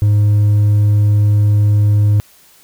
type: tone with hard clipping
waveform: sine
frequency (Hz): 103.83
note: G#2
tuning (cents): 0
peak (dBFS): -9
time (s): 0.02-2.2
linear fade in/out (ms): 0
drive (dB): 2
effects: white hiss -47 dBFS RMS until 2.63 s